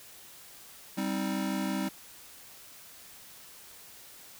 square chord, C minor, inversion second, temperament just, 196.22 / 261.6 / 314 Hz, G3 / C4 / Eb4, +2 / 0 / +16 cents, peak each -33 / -36 / -36 dBFS, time 0.97-1.89 s, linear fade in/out 10 ms, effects white hiss -51 dBFS RMS until 4.39 s

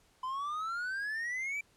triangle exponential sweep, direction up, 1011 to 2349 Hz, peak -32 dBFS, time 0.23-1.61 s, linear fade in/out 5 ms, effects pink hiss -67 dBFS RMS until 1.76 s + low-pass 11000 Hz 12 dB/octave

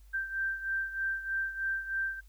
sine beating tone pair, 1568 / 1571.2 Hz, G6 / G6, 0 / +4 cents, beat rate 3.2 Hz, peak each -32 / -37 dBFS, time 0.13-2.21 s, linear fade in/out 20 ms, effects added 50 Hz sine -52 dBFS peak until 2.28 s + white hiss -69 dBFS RMS until 2.28 s

